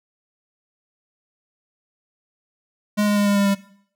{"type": "tone with pitch steps", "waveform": "square", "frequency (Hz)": [208.5, 206.5, 204.4, 202.4, 200.5, 198.51], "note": ["G#3", "G#3", "G#3", "G#3", "G3", "G3"], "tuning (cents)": [7, -10, -27, -44, 39, 22], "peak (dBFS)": -17, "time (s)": [2.97, 3.552], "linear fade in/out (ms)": 20, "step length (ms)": 97, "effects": ["noise-tail reverb RT60 0.6 s tail -18 dB re dry"]}